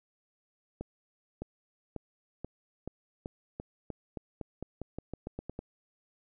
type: accelerating click train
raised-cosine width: 2 ms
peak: -24 dBFS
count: 18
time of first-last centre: 0.81-5.591 s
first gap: 610 ms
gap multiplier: 0.89
effects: none